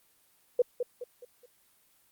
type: tone with echo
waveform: sine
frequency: 490.7 Hz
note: B4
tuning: 11 cents flat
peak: -19 dBFS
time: 0.59-0.62 s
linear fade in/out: 5 ms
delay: 210 ms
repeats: 4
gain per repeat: -8 dB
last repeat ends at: 1.46 s
effects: white hiss -66 dBFS RMS until 2.11 s + Opus 24 kbps